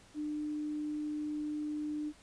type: tone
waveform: sine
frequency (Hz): 300.3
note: D4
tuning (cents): +39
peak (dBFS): -34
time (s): 0.14-2.13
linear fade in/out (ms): 50
effects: pink hiss -60 dBFS RMS until 2.22 s + resampled to 22050 Hz